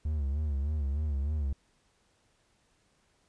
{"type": "tone with vibrato", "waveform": "triangle", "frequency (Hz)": 72.6, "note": "D2", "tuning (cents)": -19, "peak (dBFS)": -26, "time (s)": [0.05, 1.53], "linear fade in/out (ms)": 5, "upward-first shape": "sine", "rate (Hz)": 3.3, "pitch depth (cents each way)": 110, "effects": ["pink hiss -70 dBFS RMS until 3.28 s", "resampled to 22050 Hz"]}